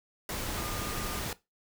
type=tone in noise; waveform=sine; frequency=1213 Hz; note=D#6; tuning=44 cents flat; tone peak=-43 dBFS; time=0.57-1.2 s; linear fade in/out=2 ms; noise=pink; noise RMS=-35 dBFS; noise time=0.29-1.33 s; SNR=-11 dB; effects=noise-tail reverb RT60 0.2 s tail -17 dB re dry